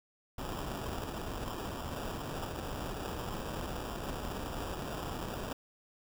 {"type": "noise with sample-and-hold", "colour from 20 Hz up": "pink", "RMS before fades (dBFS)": -39, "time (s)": [0.38, 5.53], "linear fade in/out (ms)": 5, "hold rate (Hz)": 2100, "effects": []}